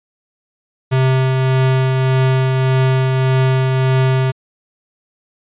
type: tone with tremolo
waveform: square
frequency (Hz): 131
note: C3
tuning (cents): +2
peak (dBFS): -11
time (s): 0.91-4.32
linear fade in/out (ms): 20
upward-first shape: triangle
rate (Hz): 1.7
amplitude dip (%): 30
effects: resampled to 8000 Hz